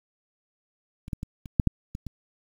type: clicks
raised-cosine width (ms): 5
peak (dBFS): -27 / -16 / -20 / -27 / -6 / -7 / -21 / -23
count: 8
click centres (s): 1.081 / 1.132 / 1.231 / 1.458 / 1.598 / 1.673 / 1.951 / 2.067
effects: 8-bit